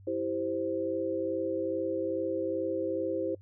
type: chord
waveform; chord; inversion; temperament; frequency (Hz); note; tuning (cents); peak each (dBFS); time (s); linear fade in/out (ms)
sine; C major; first; equal; 329.6 / 392 / 523.3; E4 / G4 / C5; 0 / 0 / 0; -33 / -35 / -32; 0.07-3.35; 5
effects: noise-tail reverb RT60 0.1 s tail -24 dB re dry + added 97 Hz sine -50 dBFS peak until 3.41 s